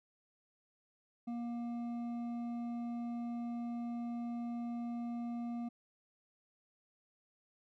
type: tone with hard clipping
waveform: sine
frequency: 236.8 Hz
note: A#3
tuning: 27 cents sharp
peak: -39 dBFS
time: 1.27-5.69 s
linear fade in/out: 10 ms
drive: 7 dB
effects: none